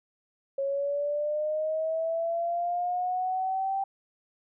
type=linear sweep; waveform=sine; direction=up; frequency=546 to 784 Hz; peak=-26 dBFS; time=0.58-3.84 s; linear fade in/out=5 ms; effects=none